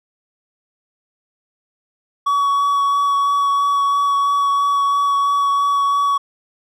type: tone with vibrato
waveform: triangle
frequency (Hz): 1128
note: C#6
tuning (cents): +30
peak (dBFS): -12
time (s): 2.26-6.18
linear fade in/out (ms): 10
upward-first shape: sine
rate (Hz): 3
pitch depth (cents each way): 10
effects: none